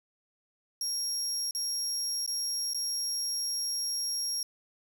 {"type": "tone with dropouts", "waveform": "30% pulse", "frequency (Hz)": 5588, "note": "F8", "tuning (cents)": 0, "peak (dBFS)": -26, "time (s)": [0.81, 4.43], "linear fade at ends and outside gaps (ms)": 2, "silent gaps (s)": [[1.51, 1.549], [2.263, 2.276], [2.735, 2.745]], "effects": ["11-bit"]}